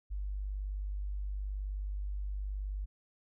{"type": "tone", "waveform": "sine", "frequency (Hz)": 49.51, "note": "G1", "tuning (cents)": 18, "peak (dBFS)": -34, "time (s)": [0.1, 2.86], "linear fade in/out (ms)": 20, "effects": []}